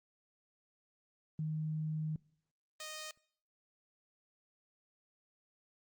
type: tone pair in turn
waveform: sine / 5% pulse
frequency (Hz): 155.56 / 619.7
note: D#3 / D#5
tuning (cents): 0 / -7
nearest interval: 2 octaves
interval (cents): 2393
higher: second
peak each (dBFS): -34 / -32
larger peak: second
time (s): 1.39-2.16 / 2.8-3.11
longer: first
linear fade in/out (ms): 2
effects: noise-tail reverb RT60 0.6 s tail -24 dB re dry + Opus 32 kbps